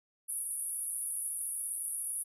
white band-pass noise, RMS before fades -37 dBFS, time 0.28-2.24 s, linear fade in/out 20 ms, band 9700 to 11000 Hz, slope 96 dB/octave, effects none

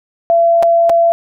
sine tone with dropouts, 676 Hz, E5, 43 cents sharp, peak -7 dBFS, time 0.3-1.12 s, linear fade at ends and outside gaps 0 ms, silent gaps 0.626-0.631 / 0.895-0.899 s, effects none

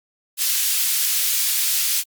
white high-pass noise, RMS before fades -20 dBFS, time 0.37-2.04 s, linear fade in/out 50 ms, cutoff 2600 Hz, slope 12 dB/octave, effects Opus 48 kbps

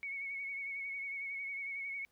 sine tone with vibrato, 2217 Hz, C#7, in tune, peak -38 dBFS, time 0.03-2.05 s, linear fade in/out 0 ms, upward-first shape triangle, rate 11 Hz, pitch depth 43 cents each way, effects pink hiss -75 dBFS RMS until 2.11 s

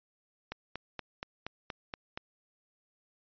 click train, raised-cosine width 0.3 ms, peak -21 dBFS, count 8, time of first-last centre 0.52-2.175 s, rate 4.23 Hz, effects resampled to 11025 Hz

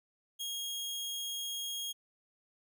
sawtooth tone, 3268 Hz, G#7, 29 cents flat, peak -33 dBFS, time 0.39-1.93 s, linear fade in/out 20 ms, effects none

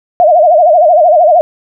sine tone with vibrato, 659.3 Hz, E5, in tune, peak -3 dBFS, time 0.2-1.41 s, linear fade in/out 0 ms, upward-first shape sine, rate 13 Hz, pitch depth 170 cents each way, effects none

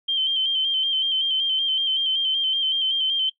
sine tone with vibrato, 3132 Hz, G7, 2 cents flat, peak -19 dBFS, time 0.08-3.3 s, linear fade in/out 10 ms, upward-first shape square, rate 5.3 Hz, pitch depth 33 cents each way, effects noise-tail reverb RT60 0.1 s tail -20 dB re dry

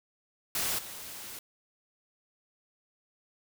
white noise with level steps, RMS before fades -31 / -43 dBFS, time 0.55-1.39 s, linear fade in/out 2 ms, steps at 0.78 s, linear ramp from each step 10 ms, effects none

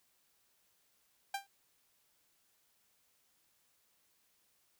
sawtooth tone with exponential decay, 792 Hz, G5, 18 cents sharp, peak -29 dBFS, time 1.34-1.47 s, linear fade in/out 5 ms, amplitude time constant 28 ms, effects white hiss -74 dBFS RMS until 4.79 s

